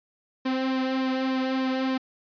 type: tone with flanger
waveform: sawtooth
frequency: 261.6 Hz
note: C4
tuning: in tune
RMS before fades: -26 dBFS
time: 0.45-1.98 s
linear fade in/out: 10 ms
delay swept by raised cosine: 1.4 to 3 ms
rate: 3.4 Hz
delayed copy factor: -0.65
effects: resampled to 11025 Hz